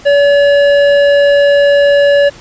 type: tone with hard clipping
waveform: sine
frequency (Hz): 570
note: C#5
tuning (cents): +48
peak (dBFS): -7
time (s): 0.05-2.3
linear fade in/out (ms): 20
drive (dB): 11
effects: pink hiss -36 dBFS RMS until 2.4 s + resampled to 16000 Hz